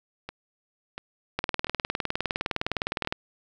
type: two click trains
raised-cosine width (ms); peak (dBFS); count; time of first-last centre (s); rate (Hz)
0.3; -19 / -10; 5 / 35; 0.29-3.049 / 1.39-3.125; 1.45 / 19.6
effects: none